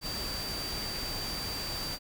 sine tone in noise, 4661 Hz, D8, 14 cents flat, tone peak -36 dBFS, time 0.01-1.99 s, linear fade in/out 50 ms, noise pink, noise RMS -38 dBFS, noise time 0.01-1.99 s, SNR -1 dB, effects none

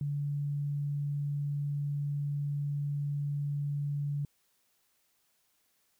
sine tone, 144 Hz, D3, 34 cents flat, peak -30 dBFS, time 0.01-4.25 s, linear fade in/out 2 ms, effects white hiss -73 dBFS RMS until 5.99 s

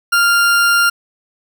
40% pulse tone, 1396.9 Hz, F6, in tune, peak -9 dBFS, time 0.12-0.9 s, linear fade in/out 10 ms, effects none

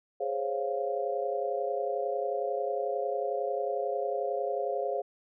sine chord, Db major seventh, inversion second, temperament equal, 415.3 / 523.3 / 554.4 / 698.5 Hz, Ab4 / C5 / Db5 / F5, 0 / 0 / 0 / 0 cents, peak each -34 dBFS, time 0.2-5.02 s, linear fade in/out 10 ms, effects none

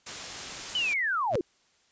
white noise, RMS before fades -37 dBFS, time 0.06-0.94 s, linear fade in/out 10 ms
sine linear sweep, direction down, 3057 to 309.3 Hz, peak -25 dBFS, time 0.75-1.41 s, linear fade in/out 2 ms
sawtooth tone with exponential growth, 116.54 Hz, A#2, in tune, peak -21 dBFS, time 1.29-1.36 s, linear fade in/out 5 ms, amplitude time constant 15 ms
effects white hiss -66 dBFS RMS until 1.91 s + resampled to 16000 Hz

